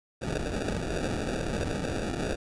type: noise with sample-and-hold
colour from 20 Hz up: white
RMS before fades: -31 dBFS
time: 0.21-2.36 s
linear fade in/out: 20 ms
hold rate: 1050 Hz
effects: resampled to 22050 Hz